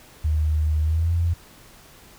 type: tone with pitch glide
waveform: sine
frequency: 77 to 84.94 Hz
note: D#2 to F2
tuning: -17 to -48 cents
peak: -18 dBFS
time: 0.24-1.34 s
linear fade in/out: 10 ms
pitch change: +169 cents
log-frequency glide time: 0.83-1.12 s
effects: pink hiss -49 dBFS RMS until 2.18 s